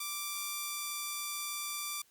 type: tone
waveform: 5% pulse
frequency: 1174.7 Hz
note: D6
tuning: in tune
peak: -24 dBFS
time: 0-2.02 s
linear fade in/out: 5 ms
effects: white hiss -67 dBFS RMS until 2.1 s + Opus 32 kbps